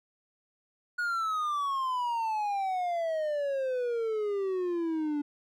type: exponential sweep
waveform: triangle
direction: down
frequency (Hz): 1456 to 288.4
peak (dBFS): -26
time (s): 0.98-5.22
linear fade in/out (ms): 10
effects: none

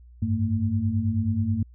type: tone cluster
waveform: sine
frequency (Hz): 94.9 / 104.2 / 225.8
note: F#2 / G#2 / A3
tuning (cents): +44 / +6 / +45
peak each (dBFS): -26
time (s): 0.22-1.63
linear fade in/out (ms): 5
effects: added 60 Hz sine -46 dBFS peak until 1.74 s

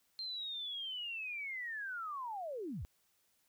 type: linear sweep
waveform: sine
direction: down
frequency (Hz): 4186 to 47.62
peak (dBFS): -39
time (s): 0.19-2.85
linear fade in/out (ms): 0
effects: white hiss -75 dBFS RMS until 3.48 s

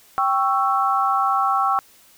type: chord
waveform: sine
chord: C# diminished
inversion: second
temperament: equal with one note detuned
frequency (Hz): 784 / 1108.7 / 1326.1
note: G5 / C#6 / E6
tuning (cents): 0 / 0 / +10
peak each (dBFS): -21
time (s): 0.18-1.79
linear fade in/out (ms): 0
effects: white hiss -52 dBFS RMS until 2.17 s

